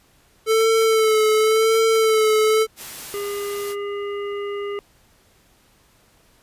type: tone with vibrato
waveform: square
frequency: 440 Hz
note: A4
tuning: in tune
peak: -15 dBFS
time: 0.46-2.67 s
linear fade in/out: 50 ms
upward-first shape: sine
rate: 0.92 Hz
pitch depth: 32 cents each way
type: noise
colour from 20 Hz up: white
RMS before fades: -35 dBFS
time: 2.76-3.76 s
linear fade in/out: 50 ms
type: harmonic tone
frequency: 405.9 Hz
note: G#4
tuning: 40 cents flat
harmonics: 1 / 3 / 5 / 7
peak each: -25 / -35 / -39 / -42 dBFS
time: 3.14-4.79 s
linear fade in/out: 0 ms
effects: pink hiss -57 dBFS RMS until 6.42 s + resampled to 32000 Hz